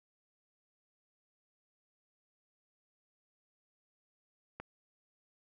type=click; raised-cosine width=0.5 ms; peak=-27 dBFS; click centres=4.6 s; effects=none